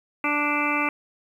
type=harmonic tone; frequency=293.7 Hz; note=D4; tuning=in tune; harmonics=1 / 2 / 3 / 4 / 5 / 7 / 8 / 9; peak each=-28 / -34 / -30 / -28 / -32 / -29 / -28 / -30 dBFS; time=0.24-0.89 s; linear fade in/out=2 ms; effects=9-bit